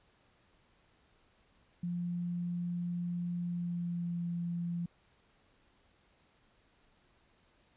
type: tone with pitch glide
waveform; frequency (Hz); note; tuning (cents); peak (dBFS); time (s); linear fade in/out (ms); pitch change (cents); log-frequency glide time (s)
sine; 174.61 to 172.11; F3 to F3; 0 to -25; -33; 1.83-4.86; 5; -25; 3.39-4.23
effects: pink hiss -69 dBFS RMS until 7.76 s + resampled to 8000 Hz